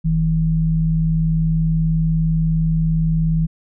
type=tone pair together; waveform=sine; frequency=40.12 / 160.5 Hz; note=E1 / E3; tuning=-46 / -46 cents; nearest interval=2 octaves; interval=2400 cents; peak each=-21 / -15 dBFS; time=0.04-3.47 s; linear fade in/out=20 ms; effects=none